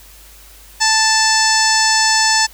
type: harmonic tone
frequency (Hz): 880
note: A5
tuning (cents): 0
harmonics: 1 / 2 / 3 / 4 / 5 / 6 / 7 / 8 / 9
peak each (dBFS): -17 / -17 / -25 / -28 / -21 / -17 / -22 / -22 / -23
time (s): 0.8-2.47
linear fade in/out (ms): 20
effects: added 50 Hz sine -43 dBFS peak until 2.53 s + white hiss -43 dBFS RMS until 2.53 s